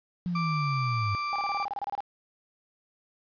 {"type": "linear sweep", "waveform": "sine", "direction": "down", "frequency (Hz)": [180, 98], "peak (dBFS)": -27, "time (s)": [0.26, 1.15], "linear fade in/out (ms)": 0}
{"type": "tone", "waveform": "35% pulse", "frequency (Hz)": 1174.7, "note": "D6", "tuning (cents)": 0, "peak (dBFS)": -27, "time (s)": [0.35, 1.65], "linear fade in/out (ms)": 5}
{"type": "tone bursts", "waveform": "sine", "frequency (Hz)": 808, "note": "G#5", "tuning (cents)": -48, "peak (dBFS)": -29, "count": 13, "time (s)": [1.33, 2.005], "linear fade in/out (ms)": 0, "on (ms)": 27, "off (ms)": 27}
{"effects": ["resampled to 11025 Hz", "9-bit"]}